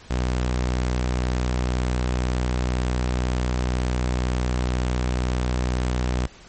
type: tone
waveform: sawtooth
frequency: 62 Hz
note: B1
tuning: 7 cents sharp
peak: -17 dBFS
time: 0.1-6.27 s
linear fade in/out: 10 ms
effects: pink hiss -47 dBFS RMS until 6.48 s + MP3 32 kbps